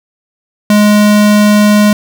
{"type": "tone", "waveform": "square", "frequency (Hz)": 208.7, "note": "G#3", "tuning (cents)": 9, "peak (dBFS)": -5, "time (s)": [0.7, 1.93], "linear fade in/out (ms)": 2, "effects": []}